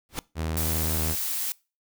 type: noise with exponential growth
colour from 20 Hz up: pink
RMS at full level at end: -26 dBFS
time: 0.09-0.19 s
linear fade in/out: 0 ms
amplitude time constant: 20 ms
type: tone with pitch glide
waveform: sawtooth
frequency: 80 to 79.22 Hz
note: D#2 to D#2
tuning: +49 to +32 cents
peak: -23 dBFS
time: 0.35-1.16 s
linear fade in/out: 50 ms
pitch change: -17 cents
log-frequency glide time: 0.54-0.94 s
type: noise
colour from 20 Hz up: blue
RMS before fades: -29 dBFS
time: 0.57-1.52 s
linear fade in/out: 0 ms
effects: noise-tail reverb RT60 0.3 s tail -23 dB re dry